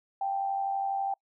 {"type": "tone with amplitude modulation", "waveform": "sine", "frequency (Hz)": 785, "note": "G5", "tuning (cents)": 2, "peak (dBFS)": -25, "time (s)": [0.21, 1.14], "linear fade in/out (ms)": 5, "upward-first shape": "sine", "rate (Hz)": 92.1, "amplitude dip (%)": 50, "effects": ["noise-tail reverb RT60 0.1 s tail -26 dB re dry"]}